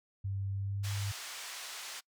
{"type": "tone with pitch glide", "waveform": "sine", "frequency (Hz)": [98, 100.58], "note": ["G2", "G2"], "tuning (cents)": [0, 45], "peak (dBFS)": -33, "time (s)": [0.24, 1.12], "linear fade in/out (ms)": 10, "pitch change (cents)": 45, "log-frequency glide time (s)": [0.52, 0.94]}
{"type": "band-pass noise", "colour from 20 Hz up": "white", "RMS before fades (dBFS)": -44, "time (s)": [0.83, 2.01], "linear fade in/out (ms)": 20, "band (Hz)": [780, 6700], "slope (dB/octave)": 12}
{"effects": ["noise-tail reverb RT60 0.1 s tail -24 dB re dry"]}